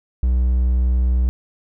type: tone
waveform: triangle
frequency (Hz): 62.1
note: B1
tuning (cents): +10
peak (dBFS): -12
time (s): 0.23-1.29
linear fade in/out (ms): 0
effects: none